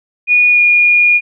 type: tone with pitch glide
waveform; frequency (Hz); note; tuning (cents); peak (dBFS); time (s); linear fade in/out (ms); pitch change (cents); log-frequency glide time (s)
sine; 2454 to 2433; D#7 to D#7; -25 to -39; -6; 0.27-1.21; 50; -14; 0.51-0.6
effects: none